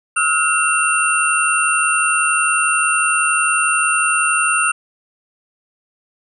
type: tone cluster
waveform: sine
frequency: 1284 / 1435 / 2726 / 9120 Hz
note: E6 / F6 / F7 / C#9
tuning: -46 / +47 / -43 / +48 cents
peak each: -19 dBFS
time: 0.16-4.72 s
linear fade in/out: 10 ms
effects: none